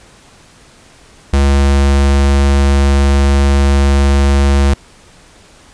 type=tone; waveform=square; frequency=69.5 Hz; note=C#2; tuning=5 cents sharp; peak=-8 dBFS; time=1.33-4.74 s; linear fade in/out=5 ms; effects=pink hiss -43 dBFS RMS until 5.73 s + resampled to 22050 Hz